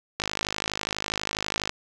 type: click train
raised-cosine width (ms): 0.2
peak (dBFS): -9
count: 79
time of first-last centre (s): 0.2-1.694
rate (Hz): 52.2
effects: none